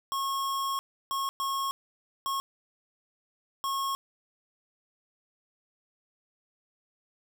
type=tone bursts at uneven times; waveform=square; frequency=1090 Hz; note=C#6; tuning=29 cents flat; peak=-29 dBFS; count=5; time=0.12-0.79 / 1.11-1.29 / 1.4-1.71 / 2.26-2.4 / 3.64-3.95 s; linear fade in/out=0 ms; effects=none